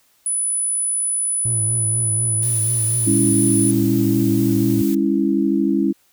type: tone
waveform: sine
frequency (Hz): 9956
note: D#9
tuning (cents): 0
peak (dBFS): -18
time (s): 0.26-3.71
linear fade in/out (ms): 2
type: tone with vibrato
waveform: triangle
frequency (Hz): 115.8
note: A#2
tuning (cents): -11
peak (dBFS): -19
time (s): 1.45-4.82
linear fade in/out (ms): 5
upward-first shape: triangle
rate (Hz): 4.1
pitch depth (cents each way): 83
type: noise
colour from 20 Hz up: blue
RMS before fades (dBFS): -33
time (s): 2.42-4.95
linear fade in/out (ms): 5
type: chord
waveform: sine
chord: C# minor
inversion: second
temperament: equal with one note detuned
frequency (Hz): 202.8 / 277.2 / 329.6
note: G#3 / C#4 / E4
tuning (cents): -41 / 0 / 0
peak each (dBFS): -20 / -19 / -19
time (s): 3.06-5.93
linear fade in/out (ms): 20
effects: white hiss -59 dBFS RMS until 6.12 s